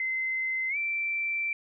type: tone with pitch glide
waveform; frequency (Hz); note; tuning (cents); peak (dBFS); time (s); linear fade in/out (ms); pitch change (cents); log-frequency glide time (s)
sine; 2062 to 2341; C7 to D7; -26 to -6; -27; 0-1.53; 2; +220; 0.69-0.77
effects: none